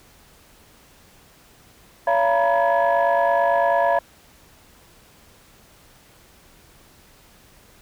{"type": "tone cluster", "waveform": "sine", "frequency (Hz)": [565, 682, 932, 981, 1688], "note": ["C#5", "F5", "A#5", "B5", "G#6"], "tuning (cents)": [33, -41, -1, -12, 28], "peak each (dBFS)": [-21, -18, -24, -23, -26], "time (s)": [2.07, 3.99], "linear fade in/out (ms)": 5, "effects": ["tanh soft clip ceiling -9 dBFS", "pink hiss -52 dBFS RMS until 7.81 s"]}